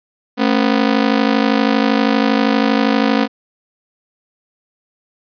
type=ring-modulated tone; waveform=sawtooth; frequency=246.9 Hz; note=B3; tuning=in tune; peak=-5 dBFS; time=0.37-3.28 s; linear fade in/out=50 ms; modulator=26.3 Hz; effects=resampled to 11025 Hz